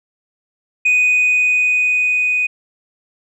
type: tone with level ramp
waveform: sine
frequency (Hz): 2489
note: D#7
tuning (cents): 0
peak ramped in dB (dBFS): -8 to -13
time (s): 0.85-2.47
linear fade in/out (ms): 10
effects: tanh soft clip ceiling -9 dBFS